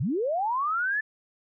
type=linear sweep; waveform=sine; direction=up; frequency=98 to 1765 Hz; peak=-24 dBFS; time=0-1.01 s; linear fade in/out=10 ms; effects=none